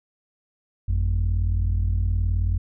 sine tone pair together, 49.89 / 88.9 Hz, G1 / F2, +31 / +31 cents, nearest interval minor seventh, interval 1000 cents, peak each -20 dBFS, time 0.88-2.58 s, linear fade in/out 10 ms, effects tanh soft clip ceiling -16 dBFS

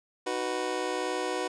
25% pulse chord, B major, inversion first, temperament just, 308.7 / 370.4 / 493.9 Hz, D#4 / F#4 / B4, -14 / +2 / 0 cents, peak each -33 / -29 / -29 dBFS, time 0.26-1.48 s, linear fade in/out 10 ms, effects resampled to 22050 Hz

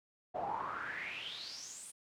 brown noise with band-pass filter sweep, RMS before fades -42 dBFS, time 0.34-1.92 s, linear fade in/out 20 ms, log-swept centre 650 to 9600 Hz, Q 8.1, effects high-pass 80 Hz 12 dB/octave

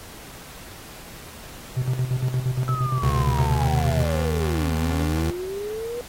triangle tone with tremolo, 127.6 Hz, C3, 43 cents flat, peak -17 dBFS, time 1.76-4.05 s, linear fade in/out 20 ms, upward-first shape square, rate 8.6 Hz, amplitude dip 65%
sine linear two-way sweep, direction down then up, 1315 to 232 to 488.6 Hz, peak -27 dBFS, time 2.68-6.01 s, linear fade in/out 0 ms, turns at 4.75 s
25% pulse tone with pitch glide, 71 to 79.69 Hz, C#2 to D#2, +42 to +42 cents, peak -18 dBFS, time 3.02-5.31 s, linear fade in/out 10 ms, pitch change +200 cents, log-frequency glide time 3.33-3.93 s
effects pink hiss -42 dBFS RMS until 6.08 s + AAC 48 kbps

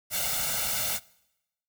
white noise with comb filter, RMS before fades -29 dBFS, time 0.1-1 s, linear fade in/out 50 ms, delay 1.4 ms, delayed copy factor +0.95, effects noise-tail reverb RT60 0.9 s tail -23 dB re dry

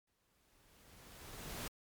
pink noise with exponential growth, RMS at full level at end -42 dBFS, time 0.07-1.68 s, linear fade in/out 5 ms, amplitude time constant 350 ms, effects MP3 96 kbps

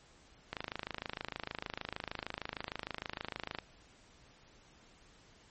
click train, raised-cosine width 0.3 ms, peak -21 dBFS, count 82, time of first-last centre 0.53-3.587 s, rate 26.5 Hz, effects pink hiss -62 dBFS RMS until 5.5 s + MP3 32 kbps

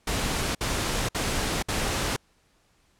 pink noise bursts, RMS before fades -27 dBFS, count 4, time 0.07-2.164 s, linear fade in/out 5 ms, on 480 ms, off 58 ms, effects pink hiss -65 dBFS RMS until 2.99 s + low-pass 10000 Hz 12 dB/octave

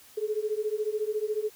sine beating tone pair, 420 / 434 Hz, G#4 / A4, +19 / -24 cents, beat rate 14 Hz, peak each -30 dBFS, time 0.17-1.5 s, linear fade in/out 10 ms, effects white hiss -54 dBFS RMS until 1.55 s

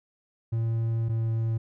triangle tone pair in turn, 114 / 113.08 Hz, A#2 / A2, -38 / +48 cents, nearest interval unison, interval 14 cents, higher first, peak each -22 dBFS, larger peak neither, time 0.52-1.09 / 1.09-1.58 s, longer first, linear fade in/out 10 ms, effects none

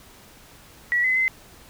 sine tone with pitch steps, 1936 / 2031 / 2057 Hz, B6 / B6 / C7, -35 / +48 / -30 cents, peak -18 dBFS, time 0.92-1.28 s, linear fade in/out 0 ms, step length 120 ms, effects pink hiss -49 dBFS RMS until 1.69 s

